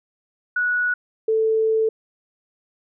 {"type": "tone pair in turn", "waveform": "sine", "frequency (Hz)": [1467, 441.8], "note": ["F#6", "A4"], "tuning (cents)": [-15, 7], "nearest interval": "octave + major sixth", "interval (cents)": 2078, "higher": "first", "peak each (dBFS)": [-18, -16], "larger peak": "second", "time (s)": [[0.56, 0.94], [1.28, 1.89]], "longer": "second", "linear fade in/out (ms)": 5, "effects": []}